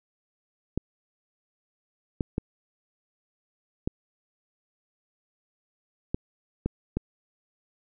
clicks, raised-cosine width 3 ms, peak -13 dBFS, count 7, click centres 0.776 / 2.208 / 2.381 / 3.875 / 6.145 / 6.66 / 6.97 s, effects none

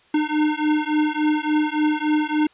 square beating tone pair, 302 / 305.5 Hz, D4 / D#4, +48 / -32 cents, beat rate 3.5 Hz, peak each -22 dBFS, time 0.14-2.47 s, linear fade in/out 5 ms, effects white hiss -56 dBFS RMS until 2.53 s + resampled to 8000 Hz

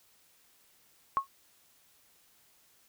sine tone with exponential decay, 1093 Hz, C#6, 25 cents flat, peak -20 dBFS, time 1.17-1.27 s, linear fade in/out 0 ms, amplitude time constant 20 ms, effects white hiss -65 dBFS RMS until 2.88 s

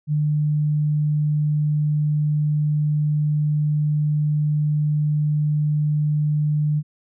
sine tone, 150 Hz, D3, 37 cents sharp, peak -17 dBFS, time 0.07-6.83 s, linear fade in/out 50 ms, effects none

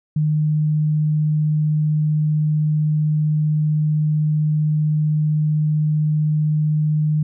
sine tone, 152.6 Hz, D#3, 33 cents flat, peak -15 dBFS, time 0.16-7.23 s, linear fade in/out 5 ms, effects none

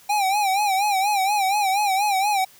square tone with vibrato, 798 Hz, G5, 31 cents sharp, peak -19 dBFS, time 0.09-2.45 s, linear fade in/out 10 ms, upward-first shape sine, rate 4.2 Hz, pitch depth 100 cents each way, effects white hiss -51 dBFS RMS until 2.59 s

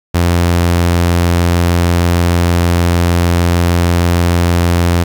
sawtooth tone, 86.5 Hz, F2, 16 cents flat, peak -5 dBFS, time 0.14-5.04 s, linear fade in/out 10 ms, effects 7-bit

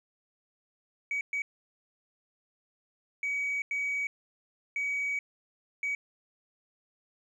sine tone bursts at uneven times, 2266 Hz, C#7, 37 cents sharp, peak -27 dBFS, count 6, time 1.11-1.21 / 1.33-1.42 / 3.23-3.62 / 3.71-4.07 / 4.76-5.19 / 5.83-5.95 s, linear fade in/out 2 ms, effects tanh soft clip ceiling -26 dBFS + 11-bit

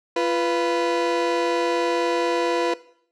30% pulse tone pair together, 344 / 493.9 Hz, F4 / B4, -26 / 0 cents, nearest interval tritone, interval 626 cents, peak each -21 / -19 dBFS, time 0.16-2.74 s, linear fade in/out 5 ms, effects noise-tail reverb RT60 0.6 s tail -18 dB re dry + low-pass 5000 Hz 12 dB/octave

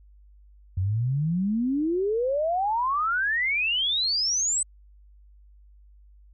sine exponential sweep, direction up, 88.7 to 8220 Hz, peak -22 dBFS, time 0.77-4.63 s, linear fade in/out 5 ms, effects added 50 Hz sine -50 dBFS peak until 6.33 s

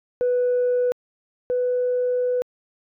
sine tone pair in turn, 493.9 / 496.6 Hz, B4 / B4, 0 / +9 cents, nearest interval unison, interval 9 cents, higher second, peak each -16 / -18 dBFS, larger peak first, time 0.21-0.92 / 1.5-2.42 s, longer second, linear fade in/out 0 ms, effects tanh soft clip ceiling -15 dBFS

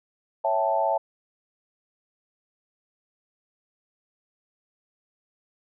sine chord, A dominant seventh, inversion first, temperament equal, 554.4 / 659.3 / 784 / 880 Hz, C#5 / E5 / G5 / A5, 0 / 0 / 0 / 0 cents, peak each -28 / -25 / -29 / -25 dBFS, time 0.44-0.98 s, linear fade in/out 10 ms, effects none

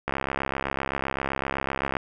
click train, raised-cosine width 0.5 ms, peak -11 dBFS, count 129, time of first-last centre 0.08-1.968 s, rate 67.8 Hz, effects none

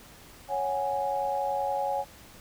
sine chord, C# suspended fourth, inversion none, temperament equal, 554.4 / 740 / 830.6 Hz, C#5 / F#5 / G#5, 0 / 0 / 0 cents, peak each -31 / -33 / -29 dBFS, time 0.48-2.05 s, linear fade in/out 50 ms, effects pink hiss -51 dBFS RMS until 2.4 s

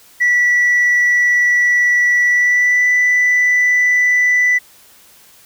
sine tone with pitch glide, 1953 to 1983.7 Hz, B6 to B6, -20 to +7 cents, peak -8 dBFS, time 0.2-4.59 s, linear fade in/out 20 ms, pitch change +27 cents, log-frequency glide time 2.25-2.88 s, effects tanh soft clip ceiling -8 dBFS + white hiss -46 dBFS RMS until 5.45 s

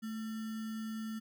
sine tone with sample-and-hold, 220 Hz, A3, in tune, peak -37 dBFS, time 0.02-1.2 s, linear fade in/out 20 ms, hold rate 1575 Hz, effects none

